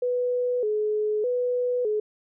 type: tone with vibrato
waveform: sine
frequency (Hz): 458.1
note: A#4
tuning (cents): -30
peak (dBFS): -22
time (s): 0.02-2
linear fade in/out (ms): 5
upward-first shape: square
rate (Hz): 0.82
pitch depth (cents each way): 130
effects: none